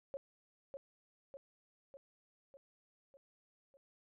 sine tone with echo, 550 Hz, C#5, 14 cents flat, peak -39 dBFS, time 0.14-0.17 s, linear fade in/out 0 ms, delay 600 ms, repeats 6, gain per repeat -4 dB, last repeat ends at 3.77 s, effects none

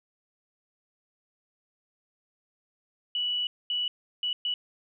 sine tone bursts at uneven times, 2949 Hz, F#7, 6 cents flat, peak -26 dBFS, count 4, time 3.15-3.47 / 3.7-3.88 / 4.23-4.33 / 4.45-4.54 s, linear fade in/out 2 ms, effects none

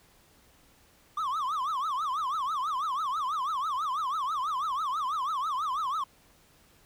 triangle tone with vibrato, 1147 Hz, D6, 41 cents flat, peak -26 dBFS, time 1.17-6.04 s, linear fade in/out 5 ms, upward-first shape triangle, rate 6.1 Hz, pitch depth 270 cents each way, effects pink hiss -61 dBFS RMS until 6.85 s

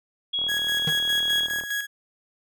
sine tone, 3322 Hz, G#7, in tune, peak -23 dBFS, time 0.33-1.47 s, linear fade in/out 10 ms
click train, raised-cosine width 1 ms, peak -27 dBFS, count 50, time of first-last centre 0.39-1.637 s, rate 39.3 Hz
35% pulse tone with tremolo, 1661.2 Hz, G#6, in tune, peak -23 dBFS, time 0.48-1.87 s, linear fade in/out 20 ms, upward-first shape square, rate 4.9 Hz, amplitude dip 55%
square tone with exponential decay, 155.56 Hz, D#3, in tune, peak -23 dBFS, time 0.87-0.96 s, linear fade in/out 5 ms, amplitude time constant 19 ms
effects none

